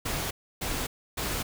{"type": "noise bursts", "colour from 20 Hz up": "pink", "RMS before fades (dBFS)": -31, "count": 3, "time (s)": [0.05, 1.43], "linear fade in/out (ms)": 10, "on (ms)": 260, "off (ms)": 300, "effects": []}